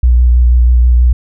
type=tone with vibrato; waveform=sine; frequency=60.7 Hz; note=B1; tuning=29 cents flat; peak=-4 dBFS; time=0.03-1.13 s; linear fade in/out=5 ms; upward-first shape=square; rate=6.2 Hz; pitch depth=20 cents each way; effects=none